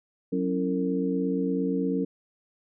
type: tone cluster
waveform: sine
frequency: 185.3 / 274 / 330.9 / 455.6 Hz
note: F#3 / C#4 / E4 / A#4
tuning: +3 / -20 / +7 / -40 cents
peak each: -29 / -27 / -35 / -30 dBFS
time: 0.32-2.05 s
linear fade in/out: 10 ms
effects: none